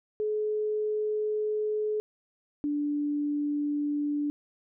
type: tone pair in turn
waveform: sine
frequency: 426 / 292.5 Hz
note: G#4 / D4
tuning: +44 / -7 cents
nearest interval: perfect fifth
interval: 651 cents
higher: first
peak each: -26 dBFS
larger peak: neither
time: 0.2-2 / 2.64-4.3 s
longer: first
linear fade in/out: 0 ms
effects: none